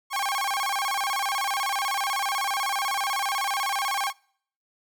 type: tone with vibrato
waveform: sawtooth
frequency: 932.3 Hz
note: A#5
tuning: in tune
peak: -21 dBFS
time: 0.1-4.13 s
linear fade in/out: 50 ms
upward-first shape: square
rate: 16 Hz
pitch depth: 280 cents each way
effects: noise-tail reverb RT60 0.6 s tail -26 dB re dry